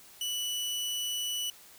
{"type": "tone", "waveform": "sawtooth", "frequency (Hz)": 2960, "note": "F#7", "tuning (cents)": 0, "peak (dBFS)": -28, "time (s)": [0.21, 1.5], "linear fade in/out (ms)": 2, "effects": ["white hiss -54 dBFS RMS until 1.78 s"]}